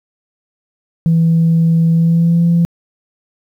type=tone with pitch glide; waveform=sine; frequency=164.81 to 169.84 Hz; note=E3 to F3; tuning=0 to -48 cents; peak=-7 dBFS; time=1.06-2.65 s; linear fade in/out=0 ms; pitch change=+52 cents; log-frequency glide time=1.92-2.44 s; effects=tanh soft clip ceiling -5 dBFS + 8-bit